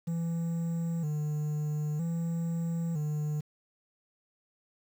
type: tone with vibrato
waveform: triangle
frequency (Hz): 158.6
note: D#3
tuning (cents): +33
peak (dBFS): -27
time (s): 0.07-3.41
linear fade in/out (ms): 10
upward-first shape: square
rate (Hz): 0.52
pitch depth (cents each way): 91
effects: 9-bit